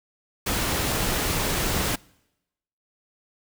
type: noise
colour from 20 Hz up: pink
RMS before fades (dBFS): -25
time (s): 0.46-1.96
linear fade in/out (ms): 10
effects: noise-tail reverb RT60 0.9 s tail -25 dB re dry